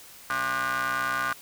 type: ring-modulated tone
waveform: 30% pulse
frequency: 130 Hz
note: C3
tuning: 11 cents flat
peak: -20 dBFS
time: 0.3-1.33 s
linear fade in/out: 2 ms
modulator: 1330 Hz
effects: white hiss -48 dBFS RMS until 1.41 s